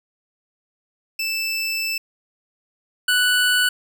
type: tone pair in turn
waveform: 25% pulse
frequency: 2643 / 1483.3 Hz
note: E7 / F#6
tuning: +4 / +4 cents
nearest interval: minor seventh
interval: 1000 cents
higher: first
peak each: -18 / -12 dBFS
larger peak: second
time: 1.19-1.98 / 3.08-3.69 s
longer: first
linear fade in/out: 5 ms
effects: none